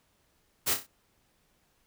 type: noise with echo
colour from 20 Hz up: white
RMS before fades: -27 dBFS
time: 0.66-0.75 s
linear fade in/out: 20 ms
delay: 30 ms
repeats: 4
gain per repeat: -7 dB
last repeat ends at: 0.87 s
effects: pink hiss -70 dBFS RMS until 1.86 s